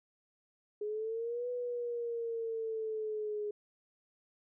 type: exponential two-way sweep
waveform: sine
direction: up then down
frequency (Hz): 415.3 to 493.9 to 415.3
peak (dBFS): -34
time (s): 0.81-3.51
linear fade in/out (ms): 5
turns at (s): 1.49
effects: none